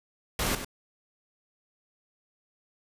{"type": "noise with echo", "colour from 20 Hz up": "pink", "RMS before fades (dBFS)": -28, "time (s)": [0.39, 0.55], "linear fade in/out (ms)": 2, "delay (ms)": 97, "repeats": 1, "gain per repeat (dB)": -9, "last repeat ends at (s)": 0.647, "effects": ["resampled to 32000 Hz"]}